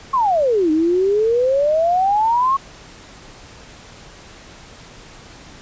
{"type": "exponential two-way sweep", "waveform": "sine", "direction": "down then up", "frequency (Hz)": [1108.7, 305.1, 1108.7], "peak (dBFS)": -13, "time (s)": [0.13, 2.57], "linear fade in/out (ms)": 10, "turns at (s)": 0.71, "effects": ["pink hiss -41 dBFS RMS until 5.61 s", "resampled to 16000 Hz"]}